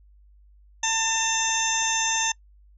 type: harmonic tone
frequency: 897 Hz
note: A5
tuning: 33 cents sharp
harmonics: 1 / 2 / 3 / 4 / 6 / 7 / 8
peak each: -28 / -30 / -31 / -30 / -36 / -26 / -32 dBFS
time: 0.83-2.32 s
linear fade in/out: 5 ms
effects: noise-tail reverb RT60 0.1 s tail -25 dB re dry + added 50 Hz sine -51 dBFS peak until 2.77 s